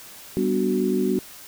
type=chord; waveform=sine; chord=G major seventh; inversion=none; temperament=equal; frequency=196 / 246.9 / 293.7 / 370 Hz; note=G3 / B3 / D4 / F#4; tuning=0 / 0 / 0 / 0 cents; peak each=-25 / -25 / -28 / -23 dBFS; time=0.37-1.19 s; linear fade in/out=0 ms; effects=white hiss -43 dBFS RMS until 1.47 s